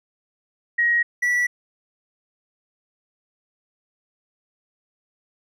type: tone pair in turn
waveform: sine / triangle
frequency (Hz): 1891 / 1952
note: A#6 / B6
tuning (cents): +24 / -21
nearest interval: minor second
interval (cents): 55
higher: second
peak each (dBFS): -16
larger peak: neither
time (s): 0.78-1.03 / 1.22-1.47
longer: neither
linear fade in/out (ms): 10
effects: none